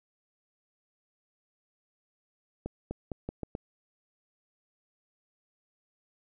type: accelerating click train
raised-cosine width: 2 ms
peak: -21 dBFS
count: 6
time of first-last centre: 2.66-3.551 s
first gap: 250 ms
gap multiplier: 0.83
effects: none

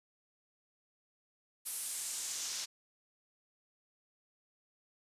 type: noise with band-pass filter sweep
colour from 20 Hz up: pink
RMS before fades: -40 dBFS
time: 1.65-2.66 s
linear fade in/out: 20 ms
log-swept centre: 11000 to 5500 Hz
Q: 1.9
effects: resampled to 32000 Hz

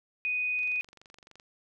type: tone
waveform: sine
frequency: 2489 Hz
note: D#7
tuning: in tune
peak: -27 dBFS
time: 0.25-0.81 s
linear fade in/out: 0 ms
type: click train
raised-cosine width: 0.2 ms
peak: -35 dBFS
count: 20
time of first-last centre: 0.59-1.399 s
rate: 23.5 Hz
effects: none

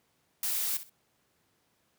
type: noise with echo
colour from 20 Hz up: blue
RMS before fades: -31 dBFS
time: 0.43-0.77 s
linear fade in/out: 2 ms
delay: 63 ms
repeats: 2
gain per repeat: -13 dB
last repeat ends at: 0.896 s
effects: pink hiss -72 dBFS RMS until 1.98 s + high-pass 100 Hz 12 dB/octave

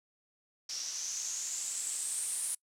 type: noise with low-pass filter sweep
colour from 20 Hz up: blue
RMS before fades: -37 dBFS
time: 0.69-2.55 s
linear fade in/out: 5 ms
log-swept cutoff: 5500 to 9600 Hz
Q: 6.9
effects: noise-tail reverb RT60 0.1 s tail -25 dB re dry

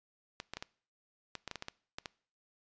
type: clicks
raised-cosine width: 0.2 ms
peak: -22 dBFS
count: 12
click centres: 0.401 / 0.536 / 0.57 / 0.625 / 1.353 / 1.477 / 1.513 / 1.557 / 1.624 / 1.684 / 1.985 / 2.058 s
effects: noise-tail reverb RT60 0.5 s tail -23 dB re dry + resampled to 16000 Hz

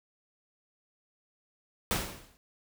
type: noise with exponential decay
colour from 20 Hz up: pink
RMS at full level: -26 dBFS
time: 1.91-2.37 s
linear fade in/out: 0 ms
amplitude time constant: 98 ms
effects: none

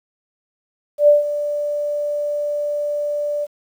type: tone with ADSR envelope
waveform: sine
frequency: 587.3 Hz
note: D5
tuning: in tune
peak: -6 dBFS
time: 0.98-3.47 s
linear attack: 99 ms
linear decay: 150 ms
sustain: -13 dB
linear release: 36 ms
effects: 8-bit

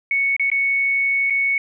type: tone with dropouts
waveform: sine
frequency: 2217 Hz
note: C#7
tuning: in tune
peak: -16 dBFS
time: 0.11-1.58 s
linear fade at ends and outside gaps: 2 ms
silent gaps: 0.365-0.396 / 0.501-0.516 / 1.3-1.305 s
effects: none

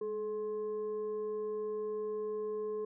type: tone with frequency modulation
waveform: sine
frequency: 427 Hz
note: G#4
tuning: 48 cents sharp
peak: -34 dBFS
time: 0.01-2.85 s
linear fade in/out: 5 ms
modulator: 631 Hz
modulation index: 0.32
effects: none

